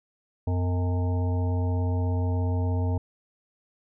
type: harmonic tone with a mistuned harmonic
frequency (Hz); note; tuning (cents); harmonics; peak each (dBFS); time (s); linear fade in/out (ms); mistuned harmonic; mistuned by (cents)
90.7; F#2; -34; 1 / 3 / 5 / 7 / 9 / 10; -23 / -33 / -37 / -40 / -42 / -43; 0.47-2.98; 5; 3; -110
effects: none